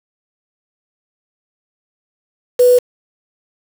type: tone with quantisation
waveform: sine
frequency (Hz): 493.9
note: B4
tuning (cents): 0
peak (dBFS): -6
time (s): 2.59-2.79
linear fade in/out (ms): 10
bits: 4
effects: none